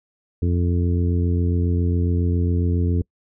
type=harmonic tone; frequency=87.31 Hz; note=F2; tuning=in tune; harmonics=1 / 2 / 3 / 4 / 5; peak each=-18 / -26 / -27 / -31 / -32 dBFS; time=0.42-3.02 s; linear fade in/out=5 ms; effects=noise-tail reverb RT60 0.1 s tail -26 dB re dry